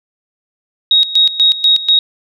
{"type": "tone with tremolo", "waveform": "sine", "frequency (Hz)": 3773, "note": "A#7", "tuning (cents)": 20, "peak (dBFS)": -6, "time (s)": [0.91, 1.99], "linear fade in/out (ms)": 2, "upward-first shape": "square", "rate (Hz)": 4.1, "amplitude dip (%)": 80, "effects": []}